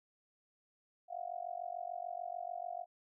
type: tone with amplitude modulation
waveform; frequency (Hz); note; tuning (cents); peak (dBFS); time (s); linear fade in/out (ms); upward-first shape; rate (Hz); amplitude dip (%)
sine; 704; F5; +14; -35; 1.08-2.86; 50; sine; 46.8; 100
effects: none